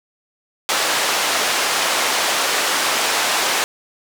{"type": "band-pass noise", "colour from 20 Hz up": "pink", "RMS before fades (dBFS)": -19, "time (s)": [0.69, 3.64], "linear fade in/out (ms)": 0, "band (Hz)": [640, 8900], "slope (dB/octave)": 12, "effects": []}